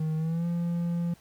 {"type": "tone with pitch glide", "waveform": "triangle", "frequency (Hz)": [157.2, 171.43], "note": ["D#3", "F3"], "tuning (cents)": [18, -32], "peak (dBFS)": -24, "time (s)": [0, 1.14], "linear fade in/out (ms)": 5, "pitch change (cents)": 150, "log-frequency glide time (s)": [0.17, 0.46], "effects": ["pink hiss -59 dBFS RMS until 1.2 s"]}